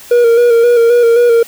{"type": "tone with vibrato", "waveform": "triangle", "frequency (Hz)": 472.2, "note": "A#4", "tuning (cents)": 22, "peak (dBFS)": -3, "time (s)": [0.11, 1.43], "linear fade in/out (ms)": 5, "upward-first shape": "square", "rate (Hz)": 3.8, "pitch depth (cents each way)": 32, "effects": ["white hiss -35 dBFS RMS until 1.47 s"]}